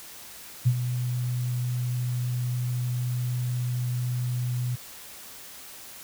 sine tone with ADSR envelope, 123.47 Hz, B2, in tune, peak -15 dBFS, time 0.65-4.76 s, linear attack 21 ms, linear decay 62 ms, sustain -10 dB, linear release 13 ms, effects white hiss -44 dBFS RMS until 6.03 s

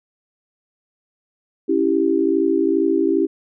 sine chord, C# diminished, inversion none, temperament equal, 277.2 / 329.6 / 392 Hz, C#4 / E4 / G4, 0 / 0 / 0 cents, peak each -21 / -18 / -19 dBFS, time 1.68-3.27 s, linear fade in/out 20 ms, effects none

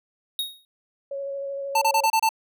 square tone with exponential decay, 3755 Hz, A#7, 12 cents sharp, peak -22 dBFS, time 0.39-0.65 s, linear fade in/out 1 ms, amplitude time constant 55 ms
sine tone with vibrato, 554.4 Hz, C#5, in tune, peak -28 dBFS, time 1.11-2.06 s, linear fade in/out 5 ms, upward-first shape square, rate 13 Hz, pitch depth 11 cents each way
square tone bursts, 889 Hz, A5, 18 cents sharp, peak -18 dBFS, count 6, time 1.75-2.291 s, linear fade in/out 5 ms, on 66 ms, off 29 ms
effects none

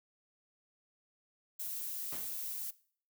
violet noise, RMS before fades -40 dBFS, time 1.59-2.71 s, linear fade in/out 10 ms
pink noise with exponential decay, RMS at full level -44 dBFS, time 2.12-2.5 s, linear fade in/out 2 ms, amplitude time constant 82 ms
effects noise-tail reverb RT60 0.5 s tail -20 dB re dry + high-pass 150 Hz 12 dB/octave

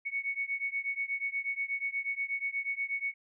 sine beating tone pair, 2217 / 2225.3 Hz, C#7 / C#7, 0 / +6 cents, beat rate 8.3 Hz, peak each -34 / -35 dBFS, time 0.05-3.14 s, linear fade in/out 20 ms, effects none

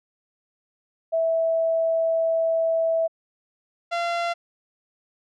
sine / sawtooth tone pair in turn, 655 / 686.2 Hz, E5 / F5, -11 / -31 cents, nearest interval minor second, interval 80 cents, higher second, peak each -19 dBFS, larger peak neither, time 1.12-3.08 / 3.91-4.34 s, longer first, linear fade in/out 20 ms, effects low-pass 4000 Hz 12 dB/octave

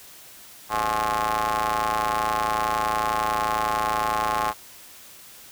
sawtooth ring-modulated tone, 110.9 Hz, A2, 14 cents sharp, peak -15 dBFS, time 0.69-4.54 s, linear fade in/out 50 ms, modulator 957 Hz, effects white hiss -46 dBFS RMS until 5.51 s

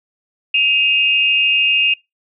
sine tone pair together, 2533 / 2800 Hz, D#7 / F7, +30 / +4 cents, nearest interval major second, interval 174 cents, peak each -14 dBFS, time 0.54-1.94 s, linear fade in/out 5 ms, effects noise-tail reverb RT60 0.2 s tail -24 dB re dry

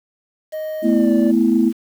triangle tone with pitch glide, 622.3 to 584 Hz, D#5 to D5, 0 to -10 cents, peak -21 dBFS, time 0.52-1.32 s, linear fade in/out 20 ms, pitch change -110 cents, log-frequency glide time 0.85-1.12 s
sine chord, A suspended second, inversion none, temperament equal, 220 / 246.9 / 329.6 Hz, A3 / B3 / E4, 0 / 0 / 0 cents, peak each -16 dBFS, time 0.82-1.73 s, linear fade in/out 50 ms
effects tanh soft clip ceiling -2 dBFS + 7-bit

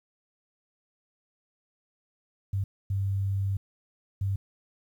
sine tone bursts at uneven times, 98 Hz, G2, in tune, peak -25 dBFS, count 3, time 2.53-2.64 / 2.9-3.57 / 4.21-4.36 s, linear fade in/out 5 ms, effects 10-bit

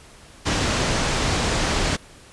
pink low-pass noise, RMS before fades -22 dBFS, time 0.45-1.97 s, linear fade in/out 20 ms, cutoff 7600 Hz, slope 24 dB/octave, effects pink hiss -47 dBFS RMS until 2.32 s + resampled to 24000 Hz

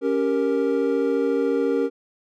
triangle chord, G diminished, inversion second, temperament equal, 277.2 / 392 / 466.2 Hz, Db4 / G4 / Bb4, 0 / 0 / 0 cents, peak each -22 / -23 / -20 dBFS, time 0.01-1.9 s, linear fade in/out 50 ms, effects none

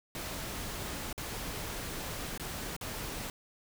pink noise with dropouts, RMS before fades -39 dBFS, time 0.15-3.3 s, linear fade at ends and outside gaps 1 ms, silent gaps 1.128-1.178 / 2.377-2.397 / 2.765-2.811 s, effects none

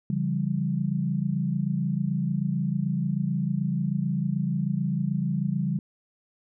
sine tone cluster, 141.7 / 171 / 197.7 Hz, C#3 / F3 / G3, +38 / -36 / +15 cents, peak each -28 dBFS, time 0.1-5.79 s, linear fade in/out 2 ms, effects none

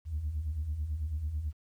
sine beating tone pair, 69.3 / 78.4 Hz, C#2 / D#2, 0 / +14 cents, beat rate 9.1 Hz, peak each -38 / -31 dBFS, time 0.05-1.53 s, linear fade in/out 50 ms, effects tanh soft clip ceiling -26 dBFS + 11-bit

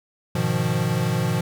square chord, F half-diminished seventh, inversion first, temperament equal, 103.83 / 123.47 / 155.56 / 174.61 Hz, Ab2 / Cb3 / Eb3 / F3, 0 / 0 / 0 / 0 cents, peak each -30 / -25 / -27 / -26 dBFS, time 0.35-1.41 s, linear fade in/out 5 ms, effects none

